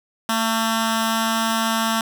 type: tone with notch filter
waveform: 10% pulse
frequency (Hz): 224.8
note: A3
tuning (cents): +37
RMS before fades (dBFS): -21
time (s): 0.29-2.01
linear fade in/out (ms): 2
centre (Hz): 460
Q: 0.71
effects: none